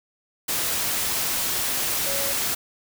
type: tone in noise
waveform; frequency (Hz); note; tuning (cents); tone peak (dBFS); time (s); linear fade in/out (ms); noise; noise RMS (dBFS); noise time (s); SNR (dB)
sine; 556; C#5; +5; -31; 2.06-2.33; 10; white; -25; 0.48-2.55; -9
effects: none